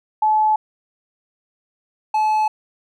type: tone pair in turn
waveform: sine / triangle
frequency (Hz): 861 / 861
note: A5 / A5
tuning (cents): -38 / -38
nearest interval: unison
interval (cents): 0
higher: neither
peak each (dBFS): -13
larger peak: neither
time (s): 0.22-0.56 / 2.14-2.48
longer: neither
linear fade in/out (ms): 5
effects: none